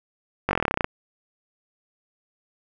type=slowing click train; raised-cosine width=0.5 ms; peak=-6 dBFS; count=14; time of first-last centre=0.49-0.844 s; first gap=20 ms; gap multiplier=1.05; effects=none